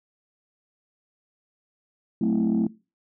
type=chord; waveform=sine; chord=F# half-diminished seventh; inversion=none; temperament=equal; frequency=185 / 220 / 261.6 / 329.6 Hz; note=F#3 / A3 / C4 / E4; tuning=0 / 0 / 0 / 0 cents; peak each=-26 / -21 / -27 / -26 dBFS; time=2.21-2.67 s; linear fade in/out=5 ms; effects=noise-tail reverb RT60 0.3 s tail -22 dB re dry + tanh soft clip ceiling -15 dBFS